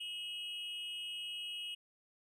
triangle tone with amplitude modulation, 2900 Hz, F#7, 35 cents flat, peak -35 dBFS, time 0-1.75 s, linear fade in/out 10 ms, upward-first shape sine, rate 299 Hz, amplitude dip 80%, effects none

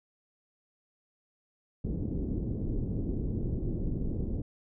pink low-pass noise, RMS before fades -32 dBFS, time 1.84-4.42 s, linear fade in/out 5 ms, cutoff 360 Hz, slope 24 dB/octave, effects none

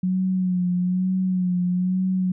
sine tone with vibrato, 182.8 Hz, F#3, 21 cents flat, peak -19 dBFS, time 0.03-2.32 s, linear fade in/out 5 ms, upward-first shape sine, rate 1.1 Hz, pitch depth 41 cents each way, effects none

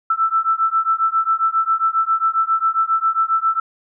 sine beating tone pair, 1322 / 1329.4 Hz, E6 / E6, +5 / +14 cents, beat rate 7.4 Hz, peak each -18 dBFS, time 0.1-3.6 s, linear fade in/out 5 ms, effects none

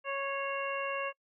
harmonic tone with a mistuned harmonic, 553 Hz, C#5, 4 cents flat, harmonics 1 / 2 / 3 / 4 / 5, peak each -36 / -37 / -41 / -43 / -39 dBFS, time 0.04-1.13 s, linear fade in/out 50 ms, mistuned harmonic 4, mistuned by -28 cents, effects noise-tail reverb RT60 0.1 s tail -26 dB re dry

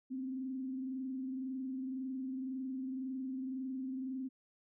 sine tone with frequency modulation, 261.6 Hz, C4, in tune, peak -37 dBFS, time 0.1-4.29 s, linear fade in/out 20 ms, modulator 21.9 Hz, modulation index 0.37, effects none

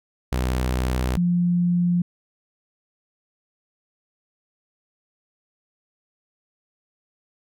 sawtooth / sine tone pair in turn, 63 / 175.38 Hz, B1 / F3, +35 / +8 cents, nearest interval octave + tritone, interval 1773 cents, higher second, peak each -17 dBFS, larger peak neither, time 0.32-1.17 / 1.17-2.02 s, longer neither, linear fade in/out 5 ms, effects none

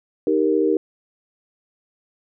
sine chord, Eb major, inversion none, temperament equal, 311.1 / 392 / 466.2 Hz, Eb4 / G4 / Bb4, 0 / 0 / 0 cents, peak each -20 dBFS, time 0.27-0.77 s, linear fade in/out 2 ms, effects none

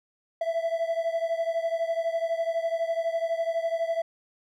triangle beating tone pair, 660 / 672 Hz, E5 / E5, +2 / +33 cents, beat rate 12 Hz, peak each -25 / -28 dBFS, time 0.41-4.02 s, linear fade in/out 5 ms, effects none

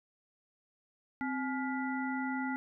harmonic tone with a mistuned harmonic, 282.5 Hz, C#4, 33 cents sharp, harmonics 1 / 3 / 5 / 7, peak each -34 / -39 / -41 / -42 dBFS, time 1.21-2.56 s, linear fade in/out 0 ms, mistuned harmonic 1, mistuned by -140 cents, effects none

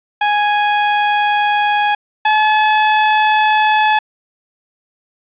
sawtooth tone pair in turn, 830.6 / 857.4 Hz, G#5 / A5, 0 / -45 cents, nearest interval minor second, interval 55 cents, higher second, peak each -8 / -6 dBFS, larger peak second, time 0.21-1.95 / 2.25-3.99 s, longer neither, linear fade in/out 5 ms, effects resampled to 8000 Hz + 7-bit

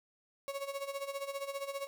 35% pulse tone with tremolo, 554.4 Hz, C#5, in tune, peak -33 dBFS, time 0.48-1.87 s, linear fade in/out 0 ms, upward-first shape sine, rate 15 Hz, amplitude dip 75%, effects none

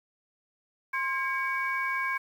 sine tone cluster, 1055 / 1622 / 2255 Hz, C6 / G#6 / C#7, +14 / -41 / +29 cents, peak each -31 dBFS, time 0.93-2.18 s, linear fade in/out 10 ms, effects tanh soft clip ceiling -18 dBFS + 9-bit

